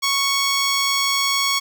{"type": "tone", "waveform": "10% pulse", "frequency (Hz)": 1109, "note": "C#6", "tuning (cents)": 0, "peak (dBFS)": -9, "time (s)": [0.02, 1.6], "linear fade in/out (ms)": 20, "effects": []}